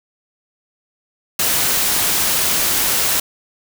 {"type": "noise", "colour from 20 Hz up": "white", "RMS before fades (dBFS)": -17, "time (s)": [1.39, 3.2], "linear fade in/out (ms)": 5, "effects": []}